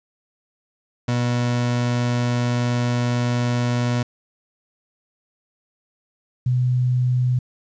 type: tone pair in turn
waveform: 30% pulse / sine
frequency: 121.5 / 125.42 Hz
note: B2 / B2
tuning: -28 / +27 cents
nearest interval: minor second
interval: 55 cents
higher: second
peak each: -16 dBFS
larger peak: neither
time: 1.08-4.03 / 6.46-7.39 s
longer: first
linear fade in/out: 5 ms
effects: resampled to 16000 Hz + 9-bit